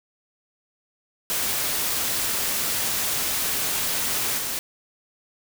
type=noise with level steps; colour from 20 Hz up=white; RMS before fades=-25 / -28 dBFS; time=1.3-4.59 s; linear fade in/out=0 ms; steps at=4.37 s; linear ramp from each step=20 ms; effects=none